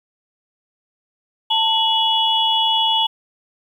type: tone cluster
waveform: sine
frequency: 890 / 2932 / 3373 Hz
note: A5 / F#7 / G#7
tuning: +20 / -16 / +26 cents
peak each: -19 dBFS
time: 1.5-3.07 s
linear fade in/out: 10 ms
effects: 8-bit